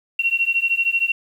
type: beating tone pair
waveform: sine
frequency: 2729 / 2742 Hz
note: F7 / F7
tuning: -41 / -32 cents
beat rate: 13 Hz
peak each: -20 dBFS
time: 0.19-1.12 s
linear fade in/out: 5 ms
effects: 8-bit